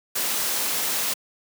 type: noise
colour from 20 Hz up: white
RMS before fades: -25 dBFS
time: 0.15-1.14 s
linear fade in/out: 10 ms
effects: high-pass 200 Hz 12 dB/octave